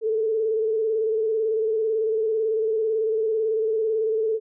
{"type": "tone with vibrato", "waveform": "sine", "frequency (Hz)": 440, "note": "A4", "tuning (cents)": 0, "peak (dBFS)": -20, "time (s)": [0.01, 4.4], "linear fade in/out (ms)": 50, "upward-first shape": "square", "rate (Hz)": 18, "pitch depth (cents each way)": 34, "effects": []}